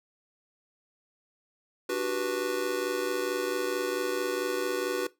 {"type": "chord", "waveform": "square", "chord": "G major seventh", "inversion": "second", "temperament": "just", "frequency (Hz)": [294, 367.5, 392, 490], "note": ["D4", "F#4", "G4", "B4"], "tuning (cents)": [2, -12, 0, -14], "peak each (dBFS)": [-38, -32, -37, -33], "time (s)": [1.89, 5.07], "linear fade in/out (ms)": 5, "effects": ["noise-tail reverb RT60 0.2 s tail -18 dB re dry"]}